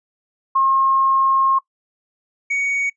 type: tone pair in turn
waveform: sine / triangle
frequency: 1074 / 2239 Hz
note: C6 / C#7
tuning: +45 / +17 cents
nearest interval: octave + minor second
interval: 1272 cents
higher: second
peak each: -13 / -16 dBFS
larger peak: first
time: 0.55-1.59 / 2.5-2.9 s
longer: first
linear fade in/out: 10 ms
effects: noise-tail reverb RT60 0.1 s tail -20 dB re dry + resampled to 22050 Hz